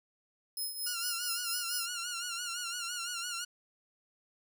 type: tone with tremolo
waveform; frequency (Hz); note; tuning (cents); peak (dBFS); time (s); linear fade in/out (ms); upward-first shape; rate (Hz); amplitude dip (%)
10% pulse; 5140; E8; -45; -27; 0.57-1.86; 2; triangle; 4.4; 70
type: tone with vibrato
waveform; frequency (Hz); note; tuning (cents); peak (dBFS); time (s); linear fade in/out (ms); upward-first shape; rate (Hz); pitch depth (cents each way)
10% pulse; 1410; F6; +16; -27; 0.86-3.45; 10; sine; 5.9; 66
effects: none